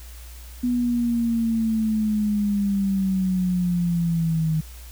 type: linear sweep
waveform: sine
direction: down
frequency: 246.9 to 156.1 Hz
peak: -19 dBFS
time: 0.63-4.61 s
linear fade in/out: 10 ms
effects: added 60 Hz sine -38 dBFS peak until 4.91 s + white hiss -47 dBFS RMS until 4.91 s